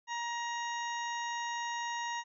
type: harmonic tone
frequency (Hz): 944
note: A#5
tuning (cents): +22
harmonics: 1 / 2 / 3 / 4 / 6 / 7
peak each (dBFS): -36 / -40 / -46 / -48 / -50 / -48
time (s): 0.07-2.24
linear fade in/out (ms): 50
effects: none